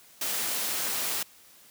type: high-pass noise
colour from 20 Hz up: white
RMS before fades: -30 dBFS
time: 0.21-1.23 s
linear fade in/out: 5 ms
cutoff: 180 Hz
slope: 12 dB/octave
effects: white hiss -55 dBFS RMS until 1.7 s + high-pass 60 Hz 12 dB/octave